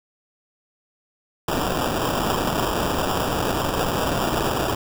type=noise with sample-and-hold; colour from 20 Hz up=white; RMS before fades=-23 dBFS; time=1.48-4.75 s; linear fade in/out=5 ms; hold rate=2100 Hz; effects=none

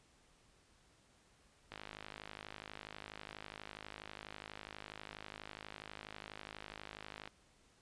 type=click train; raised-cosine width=0.3 ms; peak=-30 dBFS; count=291; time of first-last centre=1.72-7.276 s; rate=52.2 Hz; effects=pink hiss -69 dBFS RMS until 7.81 s + resampled to 22050 Hz

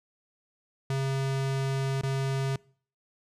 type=tone with dropouts; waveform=square; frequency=135.2 Hz; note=C#3; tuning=43 cents flat; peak=-27 dBFS; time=0.9-2.56 s; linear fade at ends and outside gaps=2 ms; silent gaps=2.012-2.034 s; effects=noise-tail reverb RT60 0.5 s tail -24 dB re dry + low-pass 9000 Hz 12 dB/octave

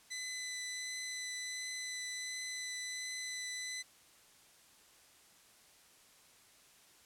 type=tone with vibrato; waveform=15% pulse; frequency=2006 Hz; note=B6; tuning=26 cents sharp; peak=-33 dBFS; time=0.1-3.83 s; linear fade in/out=20 ms; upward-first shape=triangle; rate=1.4 Hz; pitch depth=10 cents each way; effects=white hiss -63 dBFS RMS until 7.05 s + low-pass 11000 Hz 12 dB/octave

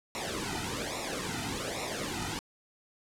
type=noise with flanger; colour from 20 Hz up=pink; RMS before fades=-35 dBFS; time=0.15-2.39 s; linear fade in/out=0 ms; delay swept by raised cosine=0.63 to 1.83 ms; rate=1.2 Hz; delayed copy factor=-0.85; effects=low-pass 9000 Hz 12 dB/octave

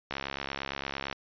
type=click train; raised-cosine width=0.3 ms; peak=-17 dBFS; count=71; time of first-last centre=0.11-1.127 s; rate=68.8 Hz; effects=resampled to 11025 Hz

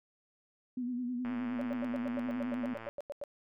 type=tone with vibrato; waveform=sine; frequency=246.7 Hz; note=B3; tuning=2 cents flat; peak=-33 dBFS; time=0.77-2.74 s; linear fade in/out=5 ms; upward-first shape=sine; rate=9.5 Hz; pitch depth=52 cents each way
type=click train; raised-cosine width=0.5 ms; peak=-30 dBFS; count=186; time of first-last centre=1.25-2.887 s; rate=113 Hz
type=tone bursts; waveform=sine; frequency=573 Hz; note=D5; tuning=43 cents flat; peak=-36 dBFS; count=15; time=1.59-3.238 s; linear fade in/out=0 ms; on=24 ms; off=92 ms
effects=none

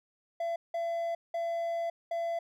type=tone bursts at uneven times; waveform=triangle; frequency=675 Hz; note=E5; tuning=41 cents sharp; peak=-28 dBFS; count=4; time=0.4-0.56 / 0.74-1.15 / 1.34-1.9 / 2.11-2.39 s; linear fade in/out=5 ms; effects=none

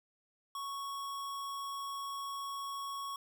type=tone; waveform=square; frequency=1108.7 Hz; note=C#6; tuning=in tune; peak=-39 dBFS; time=0.55-3.16 s; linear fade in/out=2 ms; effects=none

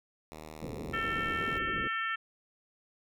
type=tone; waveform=5% pulse; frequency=77.78 Hz; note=D#2; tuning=in tune; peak=-33 dBFS; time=0.32-1.58 s; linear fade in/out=0 ms
type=low-pass noise; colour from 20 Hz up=white; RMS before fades=-40 dBFS; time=0.62-1.88 s; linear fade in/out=5 ms; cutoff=490 Hz; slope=48 dB/octave
type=harmonic tone; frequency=448 Hz; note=A4; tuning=31 cents sharp; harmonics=3 / 4 / 5 / 6 / 7; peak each=-34 / -34 / -41 / -43 / -44 dBFS; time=0.93-2.16 s; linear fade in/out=10 ms
effects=none

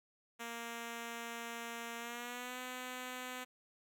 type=tone with pitch glide; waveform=5% pulse; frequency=233.1 to 252.7 Hz; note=A#3 to B3; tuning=0 to +40 cents; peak=-31 dBFS; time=0.39-3.45 s; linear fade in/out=20 ms; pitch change=+140 cents; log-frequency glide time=1.98-2.59 s; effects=none

